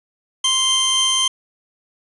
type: tone pair together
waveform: sawtooth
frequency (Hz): 1046.5 / 3136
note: C6 / G7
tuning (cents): 0 / 0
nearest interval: octave + perfect fifth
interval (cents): 1900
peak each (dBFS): -21 / -12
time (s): 0.44-1.28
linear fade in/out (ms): 5
effects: resampled to 24000 Hz + 8-bit